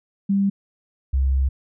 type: tone pair in turn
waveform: sine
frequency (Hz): 197.8 / 66.74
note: G3 / C2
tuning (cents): +16 / +35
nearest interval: octave + perfect fifth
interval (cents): 1881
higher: first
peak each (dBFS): -16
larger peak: neither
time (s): 0.29-0.5 / 1.13-1.49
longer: second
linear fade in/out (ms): 10
effects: none